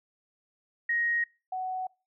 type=tone pair in turn; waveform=sine; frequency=1878 / 745.3 Hz; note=A#6 / F#5; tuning=+12 / +12 cents; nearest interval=octave + major third; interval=1600 cents; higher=first; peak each=-25 / -30 dBFS; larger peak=first; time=0.89-1.24 / 1.52-1.87 s; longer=neither; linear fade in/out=5 ms; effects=noise-tail reverb RT60 0.3 s tail -24 dB re dry